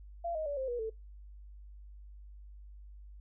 sine tone with pitch steps, 683 / 626.3 / 574.3 / 526.7 / 483 / 442.9 Hz, F5 / D#5 / D5 / C5 / B4 / A4, -39 / +11 / -39 / +11 / -39 / +11 cents, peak -33 dBFS, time 0.24-0.9 s, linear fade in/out 10 ms, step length 110 ms, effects noise-tail reverb RT60 0.2 s tail -22 dB re dry + added 50 Hz sine -48 dBFS peak until 3.2 s

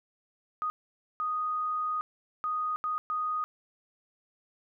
sine tone bursts at uneven times, 1242 Hz, D#6, 3 cents flat, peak -28 dBFS, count 5, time 0.62-0.7 / 1.2-2.01 / 2.44-2.76 / 2.84-2.98 / 3.1-3.44 s, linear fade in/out 0 ms, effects none

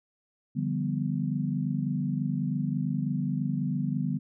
sine chord, G dominant seventh, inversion second, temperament equal with one note detuned, 146.83 / 172.61 / 196 / 246.9 Hz, D3 / F3 / G3 / B3, 0 / -20 / 0 / 0 cents, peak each -30 / -34 / -32 / -32 dBFS, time 0.55-4.19 s, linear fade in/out 20 ms, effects none

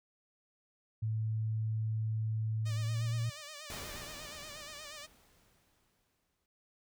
sine tone with pitch glide, 110 to 115.74 Hz, A2 to A#2, 0 to -12 cents, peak -31 dBFS, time 1.02-3.3 s, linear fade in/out 10 ms, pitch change +88 cents, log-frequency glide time 2.79-3.08 s
5% pulse tone with vibrato, 598 Hz, D5, 31 cents sharp, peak -34 dBFS, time 2.65-5.07 s, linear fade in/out 20 ms, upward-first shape sine, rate 8.4 Hz, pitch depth 77 cents each way
pink noise with exponential decay, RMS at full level -43 dBFS, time 3.7-6.46 s, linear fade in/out 1 ms, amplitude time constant 600 ms
effects noise-tail reverb RT60 0.4 s tail -26 dB re dry

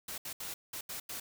white noise bursts at uneven times, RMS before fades -41 dBFS, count 6, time 0.08-0.18 / 0.25-0.33 / 0.4-0.54 / 0.73-0.81 / 0.89-1 / 1.09-1.2 s, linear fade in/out 5 ms, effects none

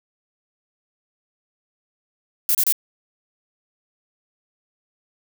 violet noise bursts, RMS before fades -18 dBFS, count 3, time 2.49-2.724 s, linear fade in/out 0 ms, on 58 ms, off 30 ms, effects none

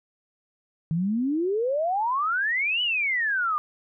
sine exponential two-way sweep, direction up then down, 155.56 to 3007 to 1184 Hz, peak -22 dBFS, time 0.91-3.58 s, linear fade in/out 0 ms, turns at 2.82 s, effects none

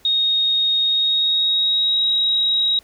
sine tone with pitch glide, 3729 to 3816 Hz, A#7 to A#7, 0 to +40 cents, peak -15 dBFS, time 0.05-2.79 s, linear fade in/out 2 ms, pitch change +40 cents, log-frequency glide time 0.84-2.02 s, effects pink hiss -53 dBFS RMS until 2.83 s

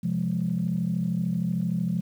sine chord, F minor, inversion second, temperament equal, 130.81 / 174.61 / 207.7 Hz, C3 / F3 / Ab3, 0 / 0 / 0 cents, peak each -31 / -25 / -29 dBFS, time 0.03-2.01 s, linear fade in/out 10 ms, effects tanh soft clip ceiling -16 dBFS + 9-bit

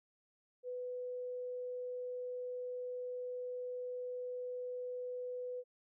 sine tone, 497.5 Hz, B4, 13 cents sharp, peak -39 dBFS, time 0.63-5.64 s, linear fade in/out 50 ms, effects none

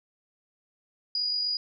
sine tone with amplitude modulation, 4898 Hz, D#8, 28 cents flat, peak -24 dBFS, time 1.15-1.57 s, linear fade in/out 2 ms, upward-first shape sine, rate 47.8 Hz, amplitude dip 35%, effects none

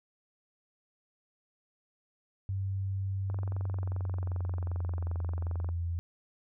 sine tone with pitch glide, 96.7 to 85.16 Hz, G2 to F2, -23 to -43 cents, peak -30 dBFS, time 2.49-5.99 s, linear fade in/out 0 ms, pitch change -220 cents, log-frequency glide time 3.46-5.13 s
click train, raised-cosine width 1 ms, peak -30 dBFS, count 55, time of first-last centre 3.3-5.689 s, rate 22.6 Hz
effects none

